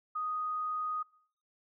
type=tone; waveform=sine; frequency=1244.5 Hz; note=D#6; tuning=in tune; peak=-32 dBFS; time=0.15-1.03 s; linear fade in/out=10 ms; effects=noise-tail reverb RT60 0.6 s tail -23 dB re dry